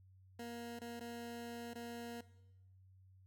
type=tone with dropouts; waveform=20% pulse; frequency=235.8 Hz; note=A#3; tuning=20 cents sharp; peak=-40 dBFS; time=0.39-2.21 s; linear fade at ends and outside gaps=5 ms; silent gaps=0.791-0.814 / 0.997-1.007 / 1.736-1.754 s; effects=noise-tail reverb RT60 0.9 s tail -17 dB re dry + added 94 Hz sine -61 dBFS peak until 3.26 s